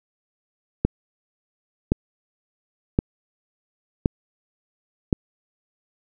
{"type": "click train", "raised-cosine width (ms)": 3, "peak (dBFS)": -4, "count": 5, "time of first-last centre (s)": [0.85, 5.128], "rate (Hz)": 0.935, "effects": []}